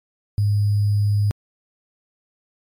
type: tone with sample-and-hold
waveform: sine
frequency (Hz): 102.9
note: G#2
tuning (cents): -16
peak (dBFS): -15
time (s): 0.38-1.31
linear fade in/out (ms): 0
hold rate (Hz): 4900
effects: MP3 64 kbps